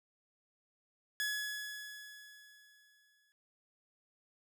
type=tone with exponential decay; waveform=sawtooth; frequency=1693 Hz; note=G#6; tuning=33 cents sharp; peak=-29 dBFS; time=1.2-3.32 s; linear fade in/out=0 ms; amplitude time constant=460 ms; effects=none